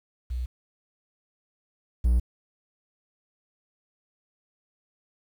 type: tone pair in turn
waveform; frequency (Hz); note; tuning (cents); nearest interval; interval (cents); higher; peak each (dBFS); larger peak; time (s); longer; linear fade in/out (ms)
sine / triangle; 61.74 / 59.88; B1 / A#1; 0 / +47; minor second; 53; first; -27 / -16; second; 0.3-0.46 / 2.04-2.2; neither; 10
effects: 9-bit